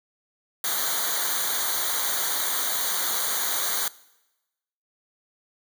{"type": "noise with comb filter", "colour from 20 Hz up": "white", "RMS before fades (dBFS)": -26, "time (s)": [0.64, 3.88], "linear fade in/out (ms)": 2, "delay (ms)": 0.38, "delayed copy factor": -1, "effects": ["noise-tail reverb RT60 1.0 s tail -21 dB re dry"]}